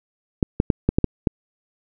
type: clicks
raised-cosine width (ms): 3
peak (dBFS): -3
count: 7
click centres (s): 0.428 / 0.601 / 0.702 / 0.89 / 0.985 / 1.043 / 1.272
effects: none